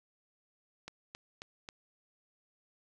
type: click train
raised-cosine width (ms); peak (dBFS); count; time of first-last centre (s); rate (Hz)
0.2; -26; 4; 0.88-1.689; 3.71
effects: none